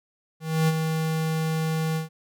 square tone with ADSR envelope, 159.5 Hz, D#3, 43 cents sharp, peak -18 dBFS, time 0.4-2.09 s, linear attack 280 ms, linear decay 37 ms, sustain -6 dB, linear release 130 ms, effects none

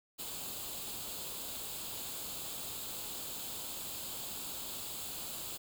white noise with comb filter, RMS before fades -42 dBFS, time 0.18-5.58 s, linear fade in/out 20 ms, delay 0.26 ms, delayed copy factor +0.65, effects none

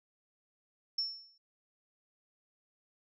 sine tone with exponential decay, 5400 Hz, E8, 41 cents sharp, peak -28 dBFS, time 0.98-1.38 s, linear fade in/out 5 ms, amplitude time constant 86 ms, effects none

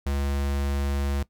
square tone, 70 Hz, C#2, 18 cents sharp, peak -25 dBFS, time 0.06-1.23 s, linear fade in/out 5 ms, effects noise-tail reverb RT60 0.1 s tail -18 dB re dry

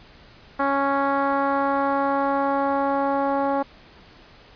10% pulse tone with low-pass filter sweep, 277.2 Hz, C#4, in tune, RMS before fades -22 dBFS, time 0.59-3.63 s, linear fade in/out 10 ms, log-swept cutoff 1300 to 840 Hz, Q 1.4, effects pink hiss -49 dBFS RMS until 4.55 s + resampled to 11025 Hz

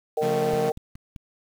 harmonic tone, 153.6 Hz, D#3, 22 cents flat, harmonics 3 / 4 / 5, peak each -23 / -30 / -29 dBFS, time 0.17-0.72 s, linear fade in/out 5 ms
sawtooth chord, Db augmented, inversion none, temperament equal with one note detuned, 138.59 / 174.61 / 221.1 Hz, Db3 / F3 / A3, 0 / 0 / +9 cents, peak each -28 dBFS, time 0.21-0.71 s, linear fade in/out 20 ms
clicks, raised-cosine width 5 ms, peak -24 / -26 / -31 / -27 dBFS, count 4, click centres 0.535 / 0.774 / 0.955 / 1.162 s
effects 8-bit

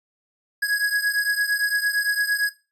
square beating tone pair, 1661.2 / 1670 Hz, G#6 / G#6, 0 / +9 cents, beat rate 8.8 Hz, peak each -22 / -26 dBFS, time 0.62-2.5 s, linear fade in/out 10 ms, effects noise-tail reverb RT60 0.3 s tail -18 dB re dry + resampled to 32000 Hz

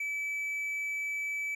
triangle tone, 2302 Hz, D7, 35 cents flat, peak -30 dBFS, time 0-1.55 s, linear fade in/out 5 ms, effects none

